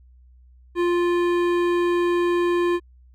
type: tone with hard clipping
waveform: triangle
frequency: 349.2 Hz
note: F4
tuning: in tune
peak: -20 dBFS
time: 0.75-2.8 s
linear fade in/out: 50 ms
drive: 18 dB
effects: added 62 Hz sine -48 dBFS peak until 3.14 s

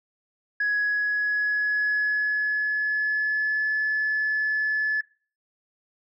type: tone with pitch glide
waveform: sine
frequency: 1674 to 1725 Hz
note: G#6 to A6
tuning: +13 to -35 cents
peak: -20 dBFS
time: 0.6-5.01 s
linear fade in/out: 5 ms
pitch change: +52 cents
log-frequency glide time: 0.78-3.71 s
effects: noise-tail reverb RT60 0.4 s tail -21 dB re dry + tanh soft clip ceiling -18 dBFS

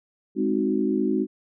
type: chord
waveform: sine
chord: Ab dominant seventh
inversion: none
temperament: equal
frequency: 207.7 / 261.6 / 311.1 / 370 Hz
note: Ab3 / C4 / Eb4 / Gb4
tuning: 0 / 0 / 0 / 0 cents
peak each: -26 dBFS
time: 0.35-1.27 s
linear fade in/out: 50 ms
effects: none

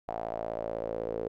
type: tone with band-pass filter sweep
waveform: sawtooth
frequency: 56 Hz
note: A1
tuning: 31 cents sharp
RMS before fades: -35 dBFS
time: 0.08-1.28 s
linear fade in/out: 5 ms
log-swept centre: 720 to 460 Hz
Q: 5.5
effects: none

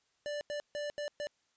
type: tone bursts at uneven times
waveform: square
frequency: 587.3 Hz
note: D5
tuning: in tune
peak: -36 dBFS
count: 5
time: 0.26-0.41 / 0.5-0.6 / 0.75-0.9 / 0.98-1.08 / 1.2-1.27 s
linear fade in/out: 0 ms
effects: white hiss -75 dBFS RMS until 1.56 s + resampled to 16000 Hz

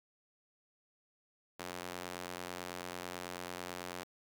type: tone with high-pass filter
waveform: sawtooth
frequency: 89.1 Hz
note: F2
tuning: 35 cents sharp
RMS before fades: -44 dBFS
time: 1.59-4.04 s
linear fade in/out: 10 ms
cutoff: 390 Hz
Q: 0.54
effects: none

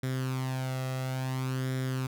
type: tone with flanger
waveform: sawtooth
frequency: 130.3 Hz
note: C3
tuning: 7 cents flat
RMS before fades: -32 dBFS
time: 0.03-2.07 s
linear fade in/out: 5 ms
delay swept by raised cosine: 0.55 to 1.55 ms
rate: 0.58 Hz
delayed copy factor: +0.6
effects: none

